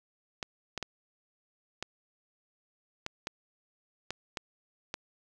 clicks, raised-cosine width 0.2 ms, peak -17 dBFS, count 9, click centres 0.428 / 0.777 / 0.827 / 1.826 / 3.064 / 3.271 / 4.106 / 4.372 / 4.941 s, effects none

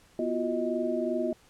sine tone cluster, 245.4 / 341.9 / 364.5 / 628 Hz, B3 / F4 / F#4 / D#5, -11 / -37 / -26 / +16 cents, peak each -32 / -32 / -33 / -31 dBFS, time 0.19-1.33 s, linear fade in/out 2 ms, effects pink hiss -60 dBFS RMS until 1.49 s + low-pass 11000 Hz 12 dB/octave

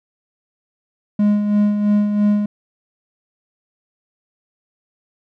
triangle tone with tremolo, 207.3 Hz, G#3, 3 cents flat, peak -9 dBFS, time 1.19-2.46 s, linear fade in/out 5 ms, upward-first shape sine, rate 3 Hz, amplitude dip 50%, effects none

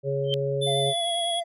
harmonic tone, 138.59 Hz, C#3, in tune, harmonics 1 / 3 / 4, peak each -28 / -28 / -28 dBFS, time 0.03-0.94 s, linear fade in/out 50 ms
sine tone with exponential growth, 3123 Hz, G7, 7 cents flat, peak -20 dBFS, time 0.24-0.34 s, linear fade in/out 0 ms, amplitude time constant 21 ms
square tone with pitch glide, 3520 to 3344 Hz, A7 to G#7, 0 to +11 cents, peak -27 dBFS, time 0.61-1.41 s, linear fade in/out 20 ms, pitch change -89 cents, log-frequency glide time 0.8-1.09 s
triangle tone with vibrato, 685 Hz, F5, 34 cents flat, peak -25 dBFS, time 0.66-1.44 s, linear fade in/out 20 ms, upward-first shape sine, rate 10 Hz, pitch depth 29 cents each way
effects resampled to 32000 Hz

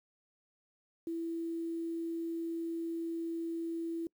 sine tone with quantisation, 332.3 Hz, E4, 14 cents sharp, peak -34 dBFS, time 1.07-4.07 s, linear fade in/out 2 ms, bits 10, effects noise-tail reverb RT60 0.1 s tail -26 dB re dry

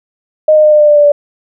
sine tone with pitch steps, 618 / 612.7 / 607.4 / 602.1 / 596.9 / 591.8 / 586.7 / 581.6 Hz, D#5 / D#5 / D#5 / D5 / D5 / D5 / D5 / D5, -12 / -27 / -42 / +43 / +28 / +13 / -2 / -17 cents, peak -3 dBFS, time 0.48-1.12 s, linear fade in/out 5 ms, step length 80 ms, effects none

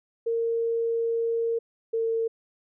sine tone pair in turn, 460.5 / 453.9 Hz, A#4 / A#4, -21 / -46 cents, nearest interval unison, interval 25 cents, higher first, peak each -23 dBFS, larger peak neither, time 0.26-1.59 / 1.93-2.28 s, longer first, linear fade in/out 10 ms, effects none

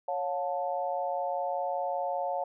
sine chord, Db augmented, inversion none, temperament equal with one note detuned, 554.4 / 714.8 / 880 Hz, Db5 / F5 / A5, 0 / +40 / 0 cents, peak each -33 / -32 / -35 dBFS, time 0.08-2.44 s, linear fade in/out 5 ms, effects none

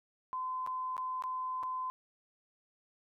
sine tone with dropouts, 1025 Hz, C6, 36 cents flat, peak -34 dBFS, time 0.33-1.9 s, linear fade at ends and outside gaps 0 ms, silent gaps 0.664-0.673 / 0.967-0.979 / 1.223-1.238 / 1.629-1.634 s, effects none

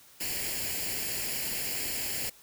white noise with comb filter, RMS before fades -33 dBFS, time 0.2-2.3 s, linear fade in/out 10 ms, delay 0.41 ms, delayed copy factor +0.7, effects white hiss -56 dBFS RMS until 2.42 s

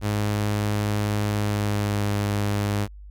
sawtooth tone with pitch glide, 104.2 to 102.47 Hz, G#2 to G#2, +6 to -23 cents, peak -18 dBFS, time 0.01-2.88 s, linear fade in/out 50 ms, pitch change -29 cents, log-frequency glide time 1.3-2.09 s, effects added 50 Hz sine -39 dBFS peak until 3.1 s

